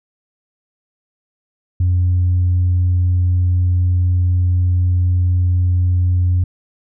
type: tone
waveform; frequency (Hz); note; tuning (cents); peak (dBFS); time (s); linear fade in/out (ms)
sine; 89.6; F2; +45; -10; 1.8-6.44; 5
effects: tanh soft clip ceiling -9 dBFS